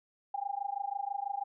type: tone with amplitude modulation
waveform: sine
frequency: 803 Hz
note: G5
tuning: 41 cents sharp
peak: -29 dBFS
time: 0.34-1.44 s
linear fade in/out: 5 ms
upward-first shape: sine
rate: 26.1 Hz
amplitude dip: 95%
effects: none